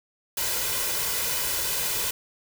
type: noise with comb filter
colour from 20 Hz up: white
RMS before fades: -27 dBFS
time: 0.37-2.11 s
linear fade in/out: 5 ms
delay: 2 ms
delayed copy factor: +0.6
effects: none